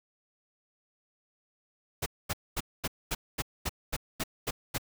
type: noise bursts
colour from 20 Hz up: pink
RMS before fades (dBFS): -31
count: 11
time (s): 2.02-4.782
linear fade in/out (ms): 10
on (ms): 42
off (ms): 230
effects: none